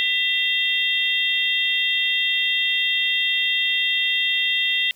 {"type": "tone cluster", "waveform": "sine", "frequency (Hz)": [1993, 2725, 3231, 3622], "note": ["B6", "F7", "G#7", "A7"], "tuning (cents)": [15, -43, -48, 49], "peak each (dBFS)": -24, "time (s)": [0, 4.91], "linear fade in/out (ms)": 0, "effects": ["white hiss -55 dBFS RMS until 4.95 s"]}